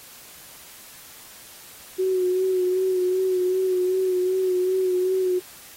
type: tone with vibrato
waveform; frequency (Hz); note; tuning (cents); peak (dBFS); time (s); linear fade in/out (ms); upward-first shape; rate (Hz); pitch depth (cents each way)
sine; 370; F#4; 0; -19; 1.98-5.4; 20; sine; 2.6; 33
effects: white hiss -45 dBFS RMS until 5.76 s + AAC 48 kbps